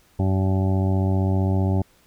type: harmonic tone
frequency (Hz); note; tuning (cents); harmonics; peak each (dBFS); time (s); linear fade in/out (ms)
95.3; G2; -48; 1 / 2 / 3 / 4 / 6 / 7 / 8 / 9; -19 / -25 / -29 / -31 / -35 / -36 / -37 / -38; 0.19-1.82; 5
effects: pink hiss -58 dBFS RMS until 2.06 s